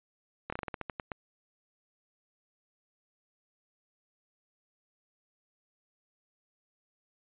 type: slowing click train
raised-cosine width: 0.5 ms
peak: -20 dBFS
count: 11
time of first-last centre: 0.5-1.118 s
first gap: 25 ms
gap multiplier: 1.19
effects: resampled to 8000 Hz